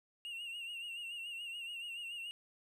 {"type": "tone with vibrato", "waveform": "triangle", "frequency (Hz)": 2794, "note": "F7", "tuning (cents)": 0, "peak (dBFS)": -40, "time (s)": [0.25, 2.31], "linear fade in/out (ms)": 0, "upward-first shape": "sine", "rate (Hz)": 7, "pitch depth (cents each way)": 60, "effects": []}